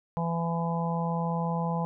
harmonic tone, 167.8 Hz, E3, 31 cents sharp, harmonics 1 / 3 / 4 / 5 / 6, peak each -28 / -36 / -38 / -34 / -36 dBFS, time 0.17-1.85 s, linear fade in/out 0 ms, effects none

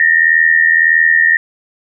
sine tone pair together, 1800 / 1881.7 Hz, A6 / A#6, +39 / +16 cents, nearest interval minor second, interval 77 cents, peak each -10 dBFS, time 0-1.37 s, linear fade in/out 2 ms, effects none

